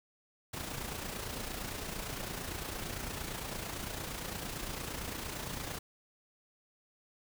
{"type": "noise with amplitude modulation", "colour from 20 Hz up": "pink", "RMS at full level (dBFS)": -38, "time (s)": [0.53, 5.79], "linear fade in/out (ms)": 10, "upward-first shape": "sine", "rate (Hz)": 28.8, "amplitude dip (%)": 50, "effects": []}